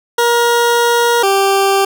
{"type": "tone pair in turn", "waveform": "20% pulse", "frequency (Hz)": [473.5, 392], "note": ["A#4", "G4"], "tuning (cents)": [27, 0], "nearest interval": "minor third", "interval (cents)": 327, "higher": "first", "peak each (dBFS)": [-5, -5], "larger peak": "neither", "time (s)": [[0.18, 1.23], [1.23, 1.85]], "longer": "first", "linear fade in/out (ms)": 5, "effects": []}